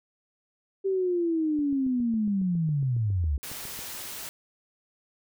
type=linear sweep; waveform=sine; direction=down; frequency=392 to 65.1 Hz; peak=-23 dBFS; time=0.84-3.38 s; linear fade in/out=20 ms
type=click train; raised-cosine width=3 ms; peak=-32 dBFS; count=17; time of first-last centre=1.59-3.791 s; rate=7.27 Hz
type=noise; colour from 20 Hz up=white; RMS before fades=-38 dBFS; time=3.43-4.29 s; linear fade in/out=0 ms
effects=none